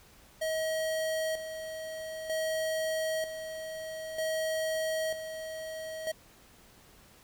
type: tone with tremolo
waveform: square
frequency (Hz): 636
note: D#5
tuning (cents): +38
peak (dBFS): -30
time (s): 0.41-6.12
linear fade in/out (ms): 10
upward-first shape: square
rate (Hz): 0.53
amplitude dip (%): 60
effects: pink hiss -58 dBFS RMS until 7.23 s